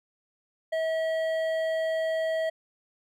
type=tone with hard clipping; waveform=sine; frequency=644 Hz; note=E5; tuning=41 cents flat; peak=-27 dBFS; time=0.72-2.5 s; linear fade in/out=10 ms; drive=9 dB; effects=none